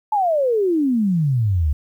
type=exponential sweep; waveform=sine; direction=down; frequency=880 to 69.8 Hz; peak=-15 dBFS; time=0.12-1.73 s; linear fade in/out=5 ms; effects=9-bit